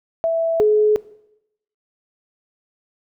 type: tone pair in turn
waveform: sine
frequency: 659.3 / 424.7 Hz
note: E5 / G#4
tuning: 0 / +39 cents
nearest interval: minor sixth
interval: 761 cents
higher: first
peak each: -15 / -11 dBFS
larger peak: second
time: 0.24-0.6 / 0.6-0.96 s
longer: neither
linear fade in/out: 0 ms
effects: noise-tail reverb RT60 0.8 s tail -19 dB re dry